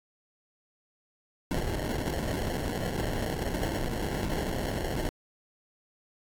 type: noise with sample-and-hold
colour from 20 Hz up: pink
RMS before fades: -31 dBFS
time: 1.51-5.09 s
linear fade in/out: 0 ms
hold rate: 1225 Hz
effects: AAC 64 kbps